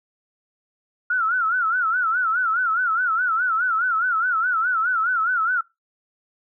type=tone with vibrato; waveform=sine; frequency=1396.9 Hz; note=F6; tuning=in tune; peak=-18 dBFS; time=1.1-5.61 s; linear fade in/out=5 ms; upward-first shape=sine; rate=4.8 Hz; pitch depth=140 cents each way; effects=noise-tail reverb RT60 0.2 s tail -22 dB re dry